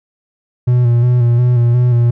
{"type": "tone with vibrato", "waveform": "triangle", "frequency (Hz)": 121.2, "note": "B2", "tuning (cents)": -32, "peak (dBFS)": -6, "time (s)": [0.67, 2.11], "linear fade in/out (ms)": 10, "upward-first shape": "square", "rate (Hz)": 2.8, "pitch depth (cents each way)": 32, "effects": []}